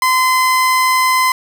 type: tone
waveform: 30% pulse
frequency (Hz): 1027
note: C6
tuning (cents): -33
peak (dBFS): -8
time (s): 0.02-1.32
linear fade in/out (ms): 2
effects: none